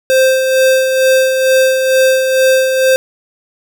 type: tone with tremolo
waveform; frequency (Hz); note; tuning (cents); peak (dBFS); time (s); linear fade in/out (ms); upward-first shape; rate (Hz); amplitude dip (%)
square; 523.3; C5; 0; -7; 0.1-2.96; 0; sine; 2.2; 45
effects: none